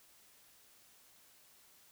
silence, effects white hiss -64 dBFS RMS until 1.91 s

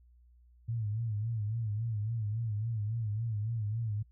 sine tone with vibrato, 109.9 Hz, A2, 2 cents flat, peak -31 dBFS, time 0.68-4.03 s, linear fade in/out 10 ms, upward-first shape sine, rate 3.6 Hz, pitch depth 110 cents each way, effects noise-tail reverb RT60 0.1 s tail -24 dB re dry + added 60 Hz sine -58 dBFS peak until 4.11 s

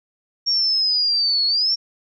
sine linear two-way sweep, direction down then up, 5560 to 4321 to 5560 Hz, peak -16 dBFS, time 0.46-1.76 s, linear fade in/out 20 ms, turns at 1.46 s, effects none

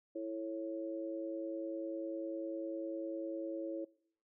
harmonic tone, 110 Hz, A2, in tune, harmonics 3 / 4 / 5, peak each -40 / -49 / -42 dBFS, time 0.15-3.85 s, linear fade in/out 10 ms, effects noise-tail reverb RT60 0.6 s tail -22 dB re dry

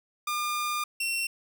sawtooth tone pair in turn, 1206 / 2719 Hz, D6 / F7, +46 / -47 cents, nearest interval octave + major second, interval 1407 cents, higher second, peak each -24 dBFS, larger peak neither, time 0.27-0.84 / 1-1.27 s, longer first, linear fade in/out 5 ms, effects none

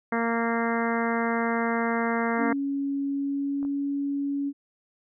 harmonic tone, 231.2 Hz, A#3, 14 cents flat, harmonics 1 / 2 / 3 / 4 / 5 / 6 / 7 / 8 / 9, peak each -27 / -30 / -32 / -33 / -34 / -35 / -35 / -36 / -37 dBFS, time 0.12-2.53 s, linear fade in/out 5 ms
sine tone with pitch glide, 278.5 to 281.4 Hz, C#4 to C#4, +8 to +26 cents, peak -25 dBFS, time 2.37-4.53 s, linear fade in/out 50 ms, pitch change +18 cents, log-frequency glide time 3.05-3.79 s
clicks, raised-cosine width 1 ms, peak -31 dBFS, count 2, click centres 3.629 / 3.65 s
effects none

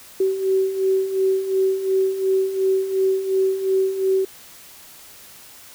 sine beating tone pair, 380 / 382.8 Hz, F#4 / G4, +46 / -41 cents, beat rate 2.8 Hz, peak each -24 / -18 dBFS, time 0.2-4.25 s, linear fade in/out 5 ms, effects white hiss -44 dBFS RMS until 5.74 s

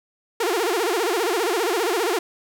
sawtooth tone with vibrato, 403 Hz, G4, 48 cents sharp, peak -16 dBFS, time 0.4-2.19 s, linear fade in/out 5 ms, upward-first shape sine, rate 15 Hz, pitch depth 290 cents each way, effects none

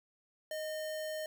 sine tone with sample-and-hold, 622.3 Hz, D#5, in tune, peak -36 dBFS, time 0.51-1.26 s, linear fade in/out 2 ms, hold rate 2450 Hz, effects none

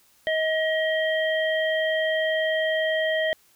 harmonic tone, 633 Hz, D#5, 30 cents sharp, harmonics 1 / 3 / 5, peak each -23 / -26 / -32 dBFS, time 0.27-3.33 s, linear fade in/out 0 ms, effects white hiss -60 dBFS RMS until 3.55 s

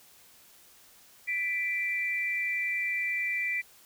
sine tone pair together, 1980.2 / 2349 Hz, B6 / D7, +4 / 0 cents, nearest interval minor third, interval 296 cents, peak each -31 / -30 dBFS, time 1.27-3.62 s, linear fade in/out 20 ms, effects white hiss -57 dBFS RMS until 3.85 s

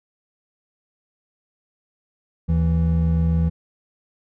triangle tone pair together, 77.87 / 164.81 Hz, D#2 / E3, +2 / 0 cents, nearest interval octave + minor second, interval 1298 cents, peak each -17 dBFS, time 2.48-3.5 s, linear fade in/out 20 ms, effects none

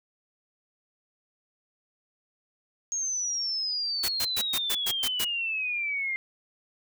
sine exponential sweep, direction down, 6580 to 2093 Hz, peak -27 dBFS, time 2.92-6.16 s, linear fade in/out 0 ms
white noise bursts, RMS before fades -29 dBFS, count 8, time 4.03-5.248 s, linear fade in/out 10 ms, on 56 ms, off 110 ms
effects none

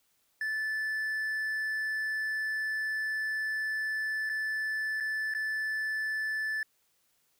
triangle tone with dropouts, 1748 Hz, A6, 12 cents flat, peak -28 dBFS, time 0.41-6.63 s, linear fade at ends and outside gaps 2 ms, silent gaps 4.293-4.297 / 5.002-5.006 / 5.339-5.348 s, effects white hiss -72 dBFS RMS until 7.39 s

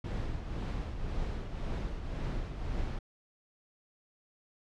brown noise with tremolo, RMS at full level -33 dBFS, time 0.04-2.99 s, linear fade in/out 5 ms, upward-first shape triangle, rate 1.9 Hz, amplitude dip 55%, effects low-pass 5000 Hz 12 dB/octave

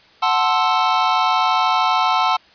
square chord, F# half-diminished seventh, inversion none, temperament equal, 740 / 880 / 1046.5 / 1318.5 Hz, F#5 / A5 / C6 / E6, 0 / 0 / 0 / 0 cents, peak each -21 dBFS, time 0.22-2.37 s, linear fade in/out 10 ms, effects white hiss -50 dBFS RMS until 2.54 s + resampled to 11025 Hz

